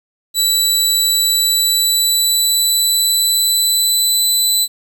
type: tone with pitch glide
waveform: 20% pulse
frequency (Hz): 3951 to 3999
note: B7 to B7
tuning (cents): 0 to +21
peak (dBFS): -6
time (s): 0.34-4.68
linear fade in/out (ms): 50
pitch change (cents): +21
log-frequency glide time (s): 1.17-4.28
effects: 8-bit